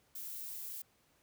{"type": "noise", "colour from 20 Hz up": "violet", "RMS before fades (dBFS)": -44, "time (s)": [0.15, 0.82], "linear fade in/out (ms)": 5, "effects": ["pink hiss -71 dBFS RMS until 1.22 s", "high-pass 60 Hz 12 dB/octave"]}